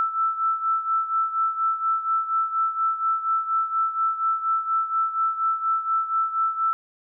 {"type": "beating tone pair", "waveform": "sine", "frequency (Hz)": [1323, 1327.2], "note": ["E6", "E6"], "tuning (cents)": [6, 11], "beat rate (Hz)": 4.2, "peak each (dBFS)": [-22, -27], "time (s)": [0, 6.73], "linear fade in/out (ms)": 0, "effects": []}